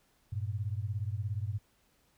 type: beating tone pair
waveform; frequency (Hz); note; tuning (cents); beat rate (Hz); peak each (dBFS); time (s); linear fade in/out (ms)
sine; 97.4 / 114.4; G2 / A#2; -11 / -32; 17; -34 / -36; 0.32-1.59; 10
effects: pink hiss -70 dBFS RMS until 2.17 s